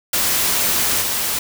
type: noise with level steps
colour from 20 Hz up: white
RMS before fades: -18 / -21 dBFS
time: 0.13-1.39 s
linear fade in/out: 5 ms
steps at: 1.01 s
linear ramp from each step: 5 ms
effects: none